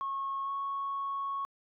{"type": "tone with pitch glide", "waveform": "sine", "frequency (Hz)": [1092, 1104.7], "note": ["C#6", "C#6"], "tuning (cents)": [-26, -6], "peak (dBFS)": -31, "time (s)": [0.01, 1.45], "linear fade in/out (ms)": 0, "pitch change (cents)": 20, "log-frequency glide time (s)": [0.44, 0.5], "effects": ["tanh soft clip ceiling -27 dBFS"]}